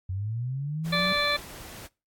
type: linear sweep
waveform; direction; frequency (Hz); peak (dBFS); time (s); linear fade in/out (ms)
sine; up; 89.8 to 188; -28; 0.09-1.13; 5
type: noise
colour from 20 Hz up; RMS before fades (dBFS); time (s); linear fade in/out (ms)
pink; -43; 0.84-1.88; 20
type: harmonic tone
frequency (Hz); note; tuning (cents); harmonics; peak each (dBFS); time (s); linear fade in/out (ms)
584; D5; -10; 1 / 2 / 3 / 4 / 6 / 7; -30 / -30 / -30 / -30 / -30 / -30; 0.92-1.37; 10
effects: noise-tail reverb RT60 0.3 s tail -24 dB re dry + AAC 64 kbps